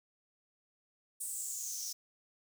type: noise with high-pass filter sweep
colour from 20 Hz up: white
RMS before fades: -40 dBFS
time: 1.2-1.93 s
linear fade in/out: 10 ms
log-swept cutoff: 8800 to 5500 Hz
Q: 6
effects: none